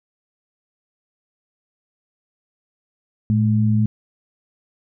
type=tone pair together; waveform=sine; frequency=111.9 / 213 Hz; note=A2 / G#3; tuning=+30 / +44 cents; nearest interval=major seventh; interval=1114 cents; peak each=-16 / -18 dBFS; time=3.3-3.86 s; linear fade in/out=0 ms; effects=none